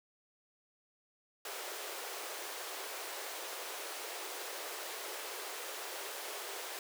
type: high-pass noise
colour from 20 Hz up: pink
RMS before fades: -43 dBFS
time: 1.45-6.79 s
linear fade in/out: 2 ms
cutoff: 370 Hz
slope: 48 dB/octave
effects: none